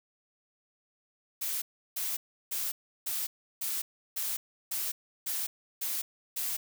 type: noise bursts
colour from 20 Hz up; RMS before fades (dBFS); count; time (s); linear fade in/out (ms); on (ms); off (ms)
blue; -33; 10; 1.41-6.57; 10; 210; 340
effects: none